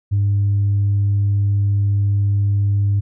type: tone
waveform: sine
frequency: 100.8 Hz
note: G2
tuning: 49 cents sharp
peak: -12 dBFS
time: 0.11-3.01 s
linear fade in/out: 20 ms
effects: tanh soft clip ceiling -11 dBFS